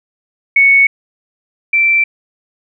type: tone pair in turn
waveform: sine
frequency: 2217 / 2341 Hz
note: C#7 / D7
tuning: 0 / -6 cents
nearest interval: minor second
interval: 94 cents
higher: second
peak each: -5 / -8 dBFS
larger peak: first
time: 0.56-0.87 / 1.73-2.04 s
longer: neither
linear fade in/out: 5 ms
effects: none